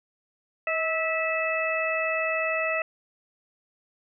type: harmonic tone with a mistuned harmonic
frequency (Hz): 653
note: E5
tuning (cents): -17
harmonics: 1 / 2 / 3 / 4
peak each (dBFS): -28 / -32 / -30 / -29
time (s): 0.67-2.82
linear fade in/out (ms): 2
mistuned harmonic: 1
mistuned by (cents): -38
effects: none